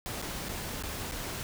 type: noise with dropouts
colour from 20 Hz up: pink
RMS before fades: -37 dBFS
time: 0.06-1.43 s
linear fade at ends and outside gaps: 0 ms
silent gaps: 0.217-0.224 / 0.486-0.492 / 0.825-0.836 / 1.113-1.12 s
effects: none